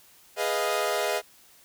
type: chord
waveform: sawtooth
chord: F half-diminished seventh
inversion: first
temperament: equal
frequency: 415.3 / 493.9 / 622.3 / 698.5 Hz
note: Ab4 / Cb5 / Eb5 / F5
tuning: 0 / 0 / 0 / 0 cents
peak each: -27 / -28 / -25 / -27 dBFS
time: 0.36-1.22 s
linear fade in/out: 50 ms
effects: white hiss -56 dBFS RMS until 1.64 s